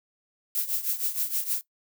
violet noise with tremolo, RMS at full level -25 dBFS, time 0.55-1.61 s, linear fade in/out 0 ms, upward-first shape triangle, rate 6.4 Hz, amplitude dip 85%, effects noise-tail reverb RT60 0.1 s tail -17 dB re dry

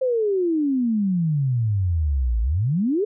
sine exponential two-way sweep, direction down then up, 532 to 54 to 442 Hz, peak -18 dBFS, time 0.01-3.05 s, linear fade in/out 10 ms, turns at 2.41 s, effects none

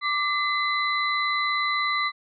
sine tone cluster, 1174 / 2037 / 3994 Hz, D6 / C7 / B7, -1 / -47 / +19 cents, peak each -25 / -26 / -30 dBFS, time 0.01-2.12 s, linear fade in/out 50 ms, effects none

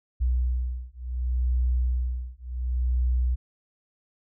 sine beating tone pair, 61.6 / 62.29 Hz, B1 / B1, -4 / +15 cents, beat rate 0.69 Hz, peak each -26 / -26 dBFS, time 0.2-3.36 s, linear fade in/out 20 ms, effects none

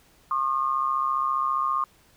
sine tone pair together, 1077 / 1211.9 Hz, C6 / D#6, +50 / -46 cents, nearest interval major second, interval 204 cents, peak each -25 dBFS, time 0.31-1.84 s, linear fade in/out 2 ms, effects pink hiss -59 dBFS RMS until 2.16 s

